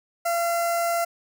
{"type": "tone with notch filter", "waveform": "sawtooth", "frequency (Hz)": 683, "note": "F5", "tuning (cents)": -39, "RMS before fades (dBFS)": -24, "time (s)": [0.25, 1.05], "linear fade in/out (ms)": 10, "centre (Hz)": 3400, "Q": 0.87, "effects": []}